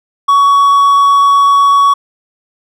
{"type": "tone", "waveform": "triangle", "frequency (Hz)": 1123, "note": "C#6", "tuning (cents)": 22, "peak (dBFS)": -3, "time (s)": [0.28, 1.94], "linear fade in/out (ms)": 10, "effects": []}